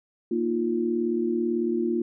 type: chord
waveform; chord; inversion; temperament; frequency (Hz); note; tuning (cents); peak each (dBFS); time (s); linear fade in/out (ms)
sine; Bb suspended fourth; none; equal; 233.1 / 311.1 / 349.2; Bb3 / Eb4 / F4; 0 / 0 / 0; -27 / -31 / -25; 0.31-2.02; 5
effects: none